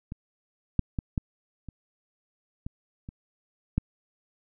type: clicks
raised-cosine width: 5 ms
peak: -23 / -9 / -16 / -14 / -27 / -22 / -26 / -11 dBFS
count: 8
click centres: 0.121 / 0.793 / 0.988 / 1.178 / 1.687 / 2.665 / 3.089 / 3.78 s
effects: none